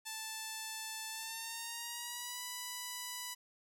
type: tone with pitch glide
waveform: 5% pulse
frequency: 880 to 987.8 Hz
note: A5 to B5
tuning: 0 to 0 cents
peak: -29 dBFS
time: 0.05-3.35 s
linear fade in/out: 20 ms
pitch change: +200 cents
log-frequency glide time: 1.1-2.41 s
effects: none